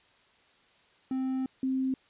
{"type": "tone pair in turn", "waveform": ["triangle", "sine"], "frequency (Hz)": [261.6, 262.6], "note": ["C4", "C4"], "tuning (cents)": [0, 6], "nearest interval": "unison", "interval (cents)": 6, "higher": "second", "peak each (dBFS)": -26, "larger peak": "neither", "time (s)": [[1.11, 1.46], [1.63, 1.94]], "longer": "first", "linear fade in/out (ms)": 2, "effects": ["white hiss -63 dBFS RMS until 2.09 s", "resampled to 8000 Hz"]}